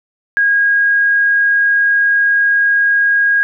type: tone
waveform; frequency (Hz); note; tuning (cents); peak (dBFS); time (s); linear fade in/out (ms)
sine; 1636; G#6; -26; -9; 0.37-3.43; 0
effects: none